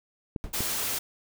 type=clicks; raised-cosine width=3 ms; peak=-18 dBFS; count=2; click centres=0.362 / 0.606 s
type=noise with exponential decay; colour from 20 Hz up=brown; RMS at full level=-31 dBFS; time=0.44-0.59 s; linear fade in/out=0 ms; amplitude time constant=31 ms
type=noise; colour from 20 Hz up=white; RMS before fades=-30 dBFS; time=0.53-0.99 s; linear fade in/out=10 ms
effects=none